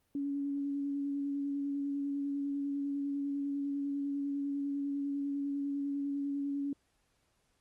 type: tone with vibrato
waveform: sine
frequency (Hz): 281.6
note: C#4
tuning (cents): +27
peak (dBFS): -32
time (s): 0.15-6.73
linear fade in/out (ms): 2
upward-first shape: square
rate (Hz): 10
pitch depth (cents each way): 12
effects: pink hiss -75 dBFS RMS until 7.6 s + Opus 32 kbps